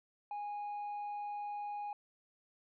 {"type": "tone with tanh clipping", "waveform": "sine", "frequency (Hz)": 825, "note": "G#5", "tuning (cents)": -12, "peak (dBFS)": -39, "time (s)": [0.31, 1.93], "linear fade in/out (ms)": 2, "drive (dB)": 2, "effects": []}